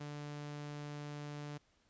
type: tone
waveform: sawtooth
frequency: 146.83 Hz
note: D3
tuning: in tune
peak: -39 dBFS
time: 0-1.58 s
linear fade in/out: 10 ms
effects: pink hiss -73 dBFS RMS until 1.89 s + resampled to 16000 Hz